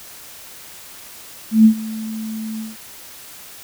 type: tone with ADSR envelope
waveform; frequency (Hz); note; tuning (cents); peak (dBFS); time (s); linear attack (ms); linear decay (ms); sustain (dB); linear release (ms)
sine; 219.9; A3; -1; -4; 1.51-2.77; 140; 89; -20; 170
effects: white hiss -39 dBFS RMS until 3.63 s